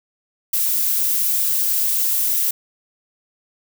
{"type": "noise", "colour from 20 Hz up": "violet", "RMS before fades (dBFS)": -19, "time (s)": [0.53, 2.51], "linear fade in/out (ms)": 5, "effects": []}